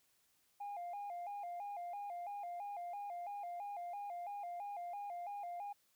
sine tone with vibrato, 755 Hz, F#5, 35 cents sharp, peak -40 dBFS, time 0.6-5.73 s, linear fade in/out 10 ms, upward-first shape square, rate 3 Hz, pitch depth 130 cents each way, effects tanh soft clip ceiling -40 dBFS + white hiss -75 dBFS RMS until 5.95 s

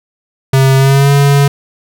square tone with pitch glide, 133.9 to 141.13 Hz, C3 to C#3, +40 to +31 cents, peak -6 dBFS, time 0.53-1.48 s, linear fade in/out 5 ms, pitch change +91 cents, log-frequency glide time 0.77-1.11 s, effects none

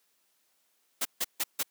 white noise bursts, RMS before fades -29 dBFS, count 4, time 1.01-1.632 s, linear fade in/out 10 ms, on 43 ms, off 150 ms, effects white hiss -72 dBFS RMS until 1.7 s + high-pass 200 Hz 12 dB/octave

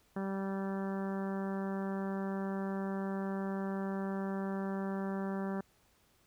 harmonic tone, 194.3 Hz, G3, 15 cents flat, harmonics 1 / 2 / 3 / 4 / 5 / 6 / 7 / 8 / 9, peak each -35 / -41 / -45 / -47 / -49 / -51 / -52 / -53 / -54 dBFS, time 0.16-5.61 s, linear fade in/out 5 ms, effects pink hiss -69 dBFS RMS until 6.26 s

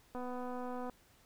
click train, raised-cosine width 1 ms, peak -30 dBFS, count 187, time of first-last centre 0.15-0.897 s, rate 249 Hz, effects pink hiss -66 dBFS RMS until 1.25 s

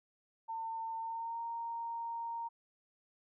sine tone with pitch glide, 903 to 927.3 Hz, A5 to A#5, +45 to -9 cents, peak -37 dBFS, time 0.48-2.49 s, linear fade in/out 20 ms, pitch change +46 cents, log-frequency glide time 0.99-1.41 s, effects none

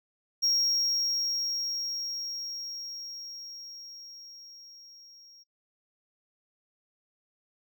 triangle tone with level ramp, 5588 Hz, F8, in tune, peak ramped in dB -21 to -51 dBFS, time 0.42-5.44 s, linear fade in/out 20 ms, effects noise-tail reverb RT60 0.1 s tail -24 dB re dry

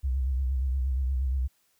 sine tone with vibrato, 65.41 Hz, C2, in tune, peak -24 dBFS, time 0.03-1.48 s, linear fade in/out 20 ms, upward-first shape sine, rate 8.5 Hz, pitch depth 83 cents each way, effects white hiss -69 dBFS RMS until 1.79 s

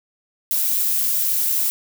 violet noise, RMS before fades -20 dBFS, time 0.51-1.7 s, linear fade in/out 0 ms, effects none

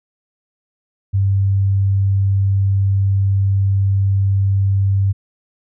sine tone, 98 Hz, G2, in tune, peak -12 dBFS, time 1.13-5.13 s, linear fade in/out 20 ms, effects none

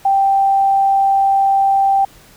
sine tone, 784 Hz, G5, in tune, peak -10 dBFS, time 0.05-2.05 s, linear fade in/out 5 ms, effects pink hiss -45 dBFS RMS until 2.36 s

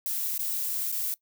violet noise with dropouts, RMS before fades -30 dBFS, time 0.06-1.14 s, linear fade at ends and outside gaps 1 ms, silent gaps 0.379-0.392 / 0.918-0.924 s, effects noise-tail reverb RT60 0.1 s tail -21 dB re dry

